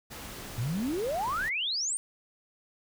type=noise; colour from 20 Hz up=pink; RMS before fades=-42 dBFS; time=0.1-1.5 s; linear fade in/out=20 ms
type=exponential sweep; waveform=sine; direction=up; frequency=106.3 to 9120 Hz; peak=-28 dBFS; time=0.58-1.97 s; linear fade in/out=0 ms
effects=none